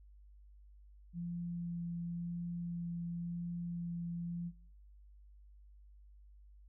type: tone with vibrato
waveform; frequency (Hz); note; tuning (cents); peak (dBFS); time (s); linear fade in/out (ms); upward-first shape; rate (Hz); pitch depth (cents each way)
sine; 171.9; F3; -27; -38; 1.13-4.52; 50; sine; 0.94; 9
effects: noise-tail reverb RT60 0.6 s tail -22 dB re dry + added 50 Hz sine -56 dBFS peak until 6.68 s